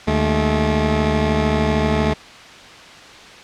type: tone pair together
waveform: 15% pulse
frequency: 76 / 215 Hz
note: D#2 / A3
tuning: -40 / -40 cents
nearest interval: octave + tritone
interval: 1800 cents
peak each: -12 dBFS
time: 0.07-2.14 s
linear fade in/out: 10 ms
effects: white hiss -39 dBFS RMS until 3.43 s + low-pass 4000 Hz 12 dB/octave